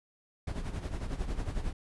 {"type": "noise with tremolo", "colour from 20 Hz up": "brown", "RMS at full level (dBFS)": -32, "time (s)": [0.47, 1.73], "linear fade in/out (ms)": 5, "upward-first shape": "sine", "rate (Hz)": 11, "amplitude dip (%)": 65, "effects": ["resampled to 24000 Hz"]}